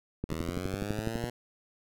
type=click train; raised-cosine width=3 ms; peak=-19 dBFS; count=13; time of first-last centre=0.24-1.24 s; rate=12 Hz
type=linear sweep; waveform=10% pulse; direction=up; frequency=77.3 to 121.7 Hz; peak=-26 dBFS; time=0.29-1.3 s; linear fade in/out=5 ms
effects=none